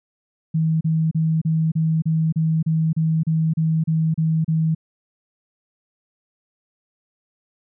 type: tone bursts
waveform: sine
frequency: 160.1 Hz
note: D#3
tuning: 50 cents sharp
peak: -16 dBFS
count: 14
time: 0.54-4.749 s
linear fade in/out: 10 ms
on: 270 ms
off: 33 ms
effects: none